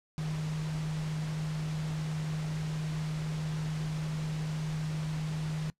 sine tone in noise, 155.56 Hz, D#3, in tune, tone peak -31 dBFS, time 0.18-5.7 s, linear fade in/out 0 ms, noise pink, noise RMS -44 dBFS, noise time 0.18-5.7 s, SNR +10 dB, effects noise-tail reverb RT60 0.1 s tail -21 dB re dry + low-pass 7000 Hz 12 dB/octave

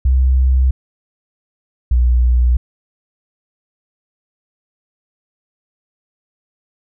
sine tone pair in turn, 64.7 / 60.96 Hz, C2 / B1, -19 / -22 cents, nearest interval minor second, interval 103 cents, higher first, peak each -9 dBFS, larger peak neither, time 0.05-0.71 / 1.91-2.57 s, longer neither, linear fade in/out 5 ms, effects none

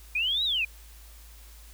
sine linear two-way sweep, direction up then down, 2381 to 3951 to 2381 Hz, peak -24 dBFS, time 0.15-0.65 s, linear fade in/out 5 ms, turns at 0.44 s, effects added 54 Hz sine -47 dBFS peak until 1.73 s + white hiss -54 dBFS RMS until 1.73 s

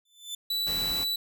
sawtooth tone with exponential growth, 3520 Hz, A7, in tune, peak -28 dBFS, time 0.05-0.35 s, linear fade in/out 5 ms, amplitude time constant 64 ms
45% pulse tone, 3951 Hz, B7, in tune, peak -27 dBFS, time 0.5-1.16 s, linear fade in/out 5 ms
pink noise, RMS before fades -38 dBFS, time 0.66-1.05 s, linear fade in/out 20 ms
effects none

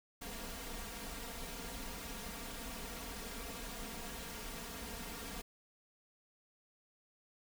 pink noise with comb filter, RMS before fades -45 dBFS, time 0.21-5.42 s, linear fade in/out 10 ms, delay 4.3 ms, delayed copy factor +0.9, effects none

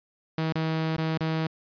sawtooth tone with dropouts, 160 Hz, D#3, 49 cents sharp, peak -21 dBFS, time 0.38-1.47 s, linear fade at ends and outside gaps 2 ms, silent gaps 0.524-0.555 / 0.965-0.982 / 1.176-1.207 s, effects resampled to 11025 Hz

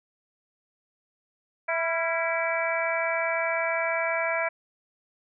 harmonic tone with a mistuned harmonic, 329.6 Hz, E4, in tune, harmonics 2 / 3 / 4 / 5 / 6 / 7, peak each -28 / -33 / -34 / -33 / -34 / -30 dBFS, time 1.68-4.49 s, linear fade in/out 10 ms, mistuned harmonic 4, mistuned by +59 cents, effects none

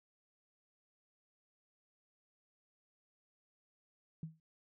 sine tone with exponential decay, 160 Hz, D#3, 49 cents sharp, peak -37 dBFS, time 4.23-4.4 s, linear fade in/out 2 ms, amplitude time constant 36 ms, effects none

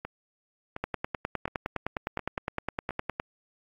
two click trains, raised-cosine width 0.5 ms, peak -14 / -20 dBFS, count 24 / 5, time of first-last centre 0.84-3.199 / 0.05-2.907 s, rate 9.75 / 1.4 Hz, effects AAC 48 kbps

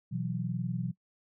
sine chord, B suspended fourth, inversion none, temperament equal, 123.47 / 164.81 / 185 Hz, B2 / E3 / F#3, 0 / 0 / 0 cents, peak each -35 / -35 / -35 dBFS, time 0.11-0.92 s, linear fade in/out 20 ms, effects noise-tail reverb RT60 0.1 s tail -20 dB re dry

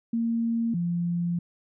sine tone pair in turn, 230.5 / 172.68 Hz, A#3 / F3, -19 / -19 cents, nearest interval perfect fourth, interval 500 cents, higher first, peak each -23 / -24 dBFS, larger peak first, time 0.13-0.74 / 0.74-1.39 s, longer second, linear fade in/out 5 ms, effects none

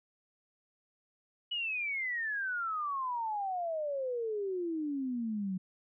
sine exponential sweep, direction down, 2960 to 181.9 Hz, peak -32 dBFS, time 1.51-5.58 s, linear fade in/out 10 ms, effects none

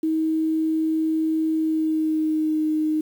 sine tone with pitch glide, 317.5 to 309.7 Hz, D#4 to D#4, +35 to -8 cents, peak -19 dBFS, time 0.03-3.01 s, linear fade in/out 5 ms, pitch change -43 cents, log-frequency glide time 1.54-2.64 s, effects 8-bit

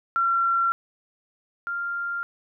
sine tone pair in turn, 1365 / 1393.7 Hz, F6 / F6, -40 / -4 cents, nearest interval unison, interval 36 cents, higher second, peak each -19 / -26 dBFS, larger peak first, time 0.16-0.72 / 1.67-2.23 s, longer neither, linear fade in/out 0 ms, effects none

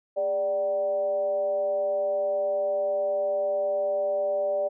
sine tone with frequency modulation, 587.3 Hz, D5, in tune, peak -23 dBFS, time 0.16-4.69 s, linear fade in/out 20 ms, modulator 180 Hz, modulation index 0.44, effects none

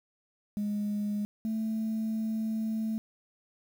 sine tone pair in turn, 207.2 / 220.3 Hz, G#3 / A3, -4 / +2 cents, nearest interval minor second, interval 106 cents, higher second, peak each -27 dBFS, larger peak neither, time 0.57-1.25 / 1.45-2.98 s, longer second, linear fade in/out 0 ms, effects tanh soft clip ceiling -26 dBFS + 9-bit

